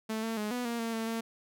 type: tone with pitch steps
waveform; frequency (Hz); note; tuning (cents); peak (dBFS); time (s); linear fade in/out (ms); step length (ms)
sawtooth; 219.8 / 225.6 / 210.8 / 246.2 / 234.6 / 228.5 / 224.4 / 227.3; A3 / A3 / G#3 / B3 / A#3 / A#3 / A3 / A#3; -2 / +44 / +26 / -5 / +11 / -34 / +34 / -43; -28; 0.09-1.21; 10; 140
effects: none